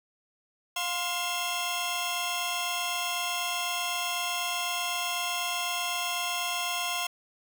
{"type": "tone cluster", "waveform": "sawtooth", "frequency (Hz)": [706, 1045, 2688, 3273], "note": ["F5", "C6", "E7", "G#7"], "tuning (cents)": [19, -2, 33, -26], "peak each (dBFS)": -31, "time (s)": [0.76, 7.07], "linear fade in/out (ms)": 5, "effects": []}